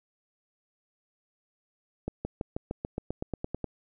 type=accelerating click train; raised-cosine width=2 ms; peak=-18 dBFS; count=13; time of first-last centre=2.08-3.643 s; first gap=170 ms; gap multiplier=0.95; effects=none